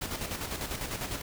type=noise with tremolo; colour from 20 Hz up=pink; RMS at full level=-34 dBFS; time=0.01-1.22 s; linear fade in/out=10 ms; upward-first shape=square; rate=10 Hz; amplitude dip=50%; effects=none